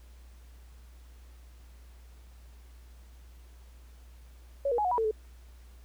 sine tone with pitch steps, 558 / 477.7 / 839 / 728 / 973 / 447.7 / 432.4 Hz, C#5 / A#4 / G#5 / F#5 / B5 / A4 / A4, +11 / +42 / +17 / -28 / -26 / +30 / -30 cents, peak -25 dBFS, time 4.65-5.112 s, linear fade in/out 5 ms, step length 66 ms, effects added 60 Hz sine -49 dBFS peak until 5.84 s + pink hiss -63 dBFS RMS until 5.84 s

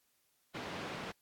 pink band-pass noise, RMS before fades -43 dBFS, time 0.54-1.12 s, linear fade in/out 10 ms, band 160 to 3200 Hz, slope 12 dB/octave, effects white hiss -75 dBFS RMS until 1.21 s + AAC 64 kbps

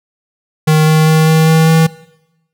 square tone with pitch steps, 155.56 / 156.73 / 157.91 / 159.1 / 160.3 / 161.51 Hz, D#3 / D#3 / D#3 / D#3 / E3 / E3, 0 / +13 / +26 / +39 / -48 / -35 cents, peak -7 dBFS, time 0.67-1.87 s, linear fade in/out 10 ms, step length 200 ms, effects noise-tail reverb RT60 0.9 s tail -20 dB re dry

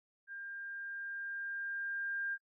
sine tone with level ramp, 1600 Hz, G6, 35 cents sharp, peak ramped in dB -43 to -34 dBFS, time 0.27-2.38 s, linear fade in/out 50 ms, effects noise-tail reverb RT60 0.1 s tail -24 dB re dry

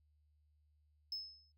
sine tone with exponential decay, 5200 Hz, E8, 24 cents flat, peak -35 dBFS, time 1.12-1.52 s, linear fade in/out 2 ms, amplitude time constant 86 ms, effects tanh soft clip ceiling -37 dBFS + added 75 Hz sine -70 dBFS peak until 1.57 s

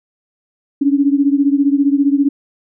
sine beating tone pair, 277.2 / 292.2 Hz, C#4 / D4, 0 / -9 cents, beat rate 15 Hz, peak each -12 / -15 dBFS, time 0.81-2.29 s, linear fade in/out 10 ms, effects none

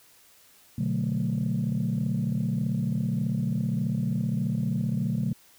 sine chord, B minor seventh, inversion none, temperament equal, 123.47 / 146.83 / 185 / 220 Hz, B2 / D3 / F#3 / A3, 0 / 0 / 0 / 0 cents, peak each -29 dBFS, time 0.78-5.33 s, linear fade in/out 5 ms, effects tanh soft clip ceiling -18 dBFS + white hiss -57 dBFS RMS until 5.58 s

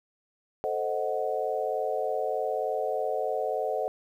sine chord, A diminished seventh, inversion none, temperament equal, 440 / 523.3 / 622.3 / 740 Hz, A4 / C5 / Eb5 / Gb5, 0 / 0 / 0 / 0 cents, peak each -32 dBFS, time 0.64-3.88 s, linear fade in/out 0 ms, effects 10-bit

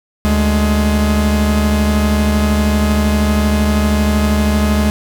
45% pulse tone pair together, 74.25 / 210 Hz, D2 / G#3, +20 / +19 cents, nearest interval octave + tritone, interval 1799 cents, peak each -14 dBFS, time 0.25-4.9 s, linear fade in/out 0 ms, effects none

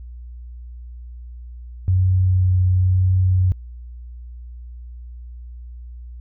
sine tone with vibrato, 92.3 Hz, F#2, 4 cents flat, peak -13 dBFS, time 1.88-3.52 s, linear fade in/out 0 ms, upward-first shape triangle, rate 1 Hz, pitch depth 13 cents each way, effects added 60 Hz sine -33 dBFS peak until 6.2 s

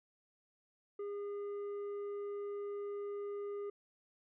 triangle tone with tanh clipping, 406.9 Hz, G#4, 35 cents flat, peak -40 dBFS, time 0.99-3.7 s, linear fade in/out 5 ms, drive 10 dB, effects none

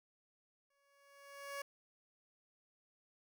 15% pulse tone with exponential growth, 561 Hz, C#5, 21 cents sharp, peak -34 dBFS, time 0.7-1.62 s, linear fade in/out 5 ms, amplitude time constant 200 ms, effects none

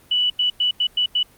sine tone bursts at uneven times, 2960 Hz, F#7, in tune, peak -16 dBFS, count 6, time 0.11-0.3 / 0.39-0.5 / 0.6-0.71 / 0.8-0.87 / 0.97-1.06 / 1.15-1.23 s, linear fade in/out 5 ms, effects pink hiss -52 dBFS RMS until 1.37 s + Opus 32 kbps

